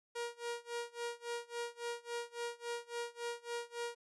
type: tone with tremolo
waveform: sawtooth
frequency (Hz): 473.8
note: A#4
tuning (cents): +28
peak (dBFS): -33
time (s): 0.15-3.95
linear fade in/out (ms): 10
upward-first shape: sine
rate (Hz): 3.6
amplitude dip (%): 95
effects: resampled to 24000 Hz